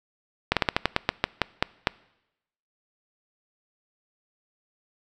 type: slowing click train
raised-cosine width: 0.3 ms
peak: -3 dBFS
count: 12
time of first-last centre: 0.52-1.871 s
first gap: 47 ms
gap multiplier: 1.18
effects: noise-tail reverb RT60 0.9 s tail -23 dB re dry